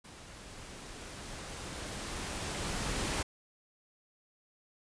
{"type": "noise with level ramp", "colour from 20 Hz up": "pink", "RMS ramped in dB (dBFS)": [-51, -33], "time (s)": [0.04, 3.23], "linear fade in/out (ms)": 10, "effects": ["resampled to 22050 Hz"]}